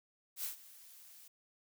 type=noise with ADSR envelope; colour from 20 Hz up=blue; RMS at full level=-38 dBFS; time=0.36-1.28 s; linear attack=78 ms; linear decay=120 ms; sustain=-19 dB; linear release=4 ms; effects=none